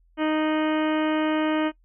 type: harmonic tone with a mistuned harmonic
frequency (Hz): 310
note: D#4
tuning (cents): -6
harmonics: 1 / 2 / 3 / 4 / 5 / 6 / 7 / 8 / 9 / 10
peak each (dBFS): -22 / -28 / -32 / -34 / -36 / -38 / -39 / -40 / -41 / -42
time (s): 0.17-1.72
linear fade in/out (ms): 50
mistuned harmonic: 9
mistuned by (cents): +55
effects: noise-tail reverb RT60 0.1 s tail -22 dB re dry + added 42 Hz sine -57 dBFS peak until 1.84 s